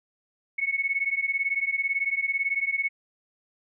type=beating tone pair; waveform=sine; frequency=2197 / 2215 Hz; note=C#7 / C#7; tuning=-16 / -2 cents; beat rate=18 Hz; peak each=-27 dBFS; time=0.58-2.89 s; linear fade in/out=10 ms; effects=none